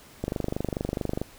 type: click train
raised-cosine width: 2 ms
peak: -14 dBFS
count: 25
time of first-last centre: 0.24-1.216 s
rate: 24.6 Hz
effects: pink hiss -51 dBFS RMS until 1.38 s